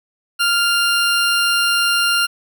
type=tone; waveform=20% pulse; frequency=1396.9 Hz; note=F6; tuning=in tune; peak=-9 dBFS; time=0.39-2.27 s; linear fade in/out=20 ms; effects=none